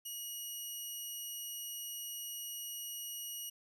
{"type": "tone", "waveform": "10% pulse", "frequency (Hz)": 2900, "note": "F#7", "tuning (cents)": -35, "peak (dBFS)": -33, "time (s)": [0.05, 3.5], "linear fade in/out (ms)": 10, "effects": []}